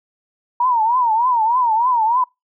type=tone with vibrato; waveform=sine; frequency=942 Hz; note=A#5; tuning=18 cents sharp; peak=-13 dBFS; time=0.6-2.24 s; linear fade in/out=5 ms; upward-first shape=triangle; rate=3.3 Hz; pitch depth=170 cents each way; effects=noise-tail reverb RT60 0.2 s tail -26 dB re dry